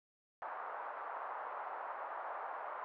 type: band-pass noise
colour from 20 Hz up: pink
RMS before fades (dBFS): -44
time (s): 0.42-2.84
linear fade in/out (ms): 0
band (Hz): 690 to 1300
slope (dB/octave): 24
effects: none